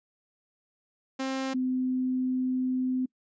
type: tone pair in turn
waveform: sawtooth / sine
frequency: 265.5 / 256.1 Hz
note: C4 / C4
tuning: +25 / -37 cents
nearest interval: minor second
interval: 62 cents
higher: first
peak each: -25 dBFS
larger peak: neither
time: 1.19-1.54 / 1.54-3.06 s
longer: second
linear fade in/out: 10 ms
effects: noise-tail reverb RT60 0.1 s tail -25 dB re dry + resampled to 16000 Hz